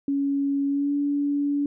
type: tone with pitch glide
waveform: sine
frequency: 279.4 to 286.3 Hz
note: C#4 to D4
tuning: +14 to -44 cents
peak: -21 dBFS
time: 0.08-1.66 s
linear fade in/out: 2 ms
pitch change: +42 cents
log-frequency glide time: 0.67-0.93 s
effects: none